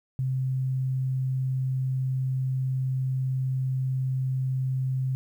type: tone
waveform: sine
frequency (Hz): 130.8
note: C3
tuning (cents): 0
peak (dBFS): -24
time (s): 0.19-5.15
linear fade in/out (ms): 0
effects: 10-bit